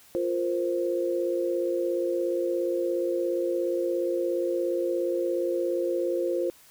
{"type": "chord", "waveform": "sine", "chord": "F suspended fourth", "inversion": "none", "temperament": "equal", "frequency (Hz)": [349.2, 466.2, 523.3], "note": ["F4", "Bb4", "C5"], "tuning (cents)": [0, 0, 0], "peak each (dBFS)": [-27, -33, -28], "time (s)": [0.15, 6.5], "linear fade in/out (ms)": 0, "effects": ["white hiss -55 dBFS RMS until 6.7 s"]}